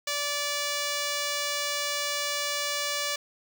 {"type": "tone", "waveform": "5% pulse", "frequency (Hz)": 580, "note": "D5", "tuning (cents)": -22, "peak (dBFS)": -16, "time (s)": [0.07, 3.16], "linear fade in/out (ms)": 5, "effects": []}